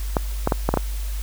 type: clicks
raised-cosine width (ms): 1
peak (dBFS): -4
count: 6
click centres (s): 0.168 / 0.474 / 0.522 / 0.69 / 0.74 / 0.773
effects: added 50 Hz sine -24 dBFS peak until 1.22 s + white hiss -40 dBFS RMS until 1.22 s